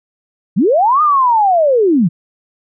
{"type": "linear two-way sweep", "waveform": "sine", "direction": "up then down", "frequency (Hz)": [146.9, 1244.5, 146.9], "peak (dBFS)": -8, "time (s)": [0.56, 2.09], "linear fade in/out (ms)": 20, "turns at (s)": 1.02, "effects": []}